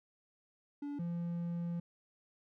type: tone pair in turn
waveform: triangle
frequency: 287.7 / 171.41 Hz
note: D4 / F3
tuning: -36 / -32 cents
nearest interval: major sixth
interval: 896 cents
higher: first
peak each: -36 / -33 dBFS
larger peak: second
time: 0.82-0.99 / 0.99-1.8 s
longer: second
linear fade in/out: 5 ms
effects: none